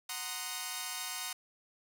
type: chord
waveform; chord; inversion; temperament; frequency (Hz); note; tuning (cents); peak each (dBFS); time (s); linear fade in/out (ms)
5% pulse; C half-diminished seventh; second; equal with one note detuned; 740 / 932.3 / 1042.9 / 1244.5; Gb5 / Bb5 / C6 / Eb6; 0 / 0 / -6 / 0; -31; 0.09-1.33; 5
effects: none